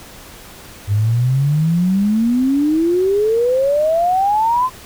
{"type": "exponential sweep", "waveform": "sine", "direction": "up", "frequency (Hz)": [99, 1046.5], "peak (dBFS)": -12, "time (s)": [0.87, 4.7], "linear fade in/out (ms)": 50, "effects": ["pink hiss -38 dBFS RMS until 4.85 s"]}